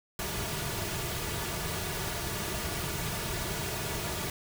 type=noise with comb filter; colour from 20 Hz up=pink; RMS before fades=-34 dBFS; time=0.19-4.3 s; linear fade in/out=2 ms; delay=3.8 ms; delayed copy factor=-0.6; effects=none